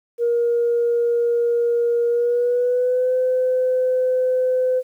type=tone with pitch glide; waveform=sine; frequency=472.8 to 509.7 Hz; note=A#4 to C5; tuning=+24 to -45 cents; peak=-15 dBFS; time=0.18-4.83 s; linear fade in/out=50 ms; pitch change=+131 cents; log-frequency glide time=2.08-3.15 s; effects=tanh soft clip ceiling -11 dBFS + 9-bit